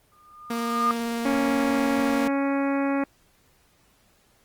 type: tone with exponential growth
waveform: sine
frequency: 1214 Hz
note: D#6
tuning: 43 cents flat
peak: -17 dBFS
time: 0.12-0.91 s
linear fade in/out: 0 ms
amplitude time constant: 170 ms
type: tone with vibrato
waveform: sawtooth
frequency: 233.1 Hz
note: A#3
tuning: in tune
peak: -22 dBFS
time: 0.5-2.28 s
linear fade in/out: 5 ms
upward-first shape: sine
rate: 18 Hz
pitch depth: 8 cents each way
type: harmonic tone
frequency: 277.2 Hz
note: C#4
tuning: in tune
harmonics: 1 / 2 / 3 / 4 / 5 / 6 / 7 / 8 / 9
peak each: -23 / -29 / -33 / -35 / -37 / -39 / -40 / -41 / -42 dBFS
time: 1.25-3.04 s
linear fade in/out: 5 ms
effects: pink hiss -62 dBFS RMS until 4.44 s + Opus 24 kbps